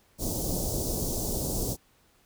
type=band-stop noise; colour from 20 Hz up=pink; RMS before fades=-30 dBFS; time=0.18-1.77 s; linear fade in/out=50 ms; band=660 to 5300 Hz; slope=24 dB/octave; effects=pink hiss -64 dBFS RMS until 2.25 s